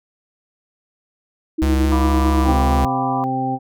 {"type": "tone with tremolo", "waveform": "sine", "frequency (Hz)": 317.4, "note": "D#4", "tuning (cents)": 35, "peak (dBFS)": -16, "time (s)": [1.58, 2.53], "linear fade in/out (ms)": 10, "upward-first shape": "sine", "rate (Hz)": 9, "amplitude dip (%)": 55}
{"type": "tone with vibrato", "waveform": "square", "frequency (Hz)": 69.3, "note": "C#2", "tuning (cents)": 0, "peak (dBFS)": -16, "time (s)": [1.62, 2.85], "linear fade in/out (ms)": 0, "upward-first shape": "square", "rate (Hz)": 4.7, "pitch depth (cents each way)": 21}
{"type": "chord", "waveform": "sine", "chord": "B diminished", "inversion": "second", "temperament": "equal", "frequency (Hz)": [698.5, 987.8, 1174.7], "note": ["F5", "B5", "D6"], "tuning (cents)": [0, 0, 0], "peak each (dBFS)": [-28, -25, -28], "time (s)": [1.92, 3.24], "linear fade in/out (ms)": 0}
{"type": "harmonic tone", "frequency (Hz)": 130.81, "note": "C3", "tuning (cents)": 0, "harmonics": [1, 2, 3, 4, 6], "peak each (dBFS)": [-27, -23, -33, -32, -21], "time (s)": [2.44, 3.59], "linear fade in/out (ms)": 50}
{"effects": []}